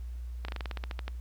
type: slowing click train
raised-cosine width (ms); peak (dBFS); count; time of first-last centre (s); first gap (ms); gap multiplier
0.3; -21; 12; 0.45-1.08; 34; 1.1
effects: added 60 Hz sine -36 dBFS peak until 1.2 s + pink hiss -64 dBFS RMS until 1.2 s